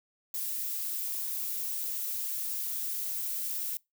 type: noise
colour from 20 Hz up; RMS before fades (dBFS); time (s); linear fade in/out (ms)
violet; -34; 0.34-3.77; 2
effects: noise-tail reverb RT60 0.2 s tail -24 dB re dry